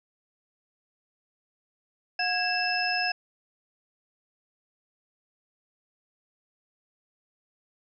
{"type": "tone cluster", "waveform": "sine", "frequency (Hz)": [727, 1648, 2655, 5180], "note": ["F#5", "G#6", "E7", "E8"], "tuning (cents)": [-31, -14, 12, -31], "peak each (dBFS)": -30, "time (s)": [2.19, 3.12], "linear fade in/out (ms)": 5, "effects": []}